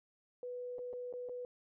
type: tone with dropouts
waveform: sine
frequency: 493.5 Hz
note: B4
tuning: 1 cent flat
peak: -40 dBFS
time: 0.43-1.45 s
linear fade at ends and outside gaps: 1 ms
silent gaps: 0.784-0.79 / 0.93-0.935 / 1.127-1.137 / 1.288-1.294 s
effects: none